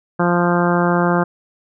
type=harmonic tone; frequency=174.61 Hz; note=F3; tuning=in tune; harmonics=1 / 2 / 3 / 4 / 5 / 6 / 7 / 8 / 9; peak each=-17 / -20 / -22 / -23 / -24 / -25 / -25 / -26 / -27 dBFS; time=0.19-1.24 s; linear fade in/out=10 ms; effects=none